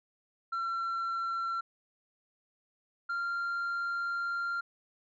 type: tone pair in turn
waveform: sine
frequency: 1357 / 1387.9 Hz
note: E6 / F6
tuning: +50 / -11 cents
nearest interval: unison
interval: 39 cents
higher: second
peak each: -28 dBFS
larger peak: neither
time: 0.52-1.61 / 3.09-4.61 s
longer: second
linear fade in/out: 10 ms
effects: tanh soft clip ceiling -30 dBFS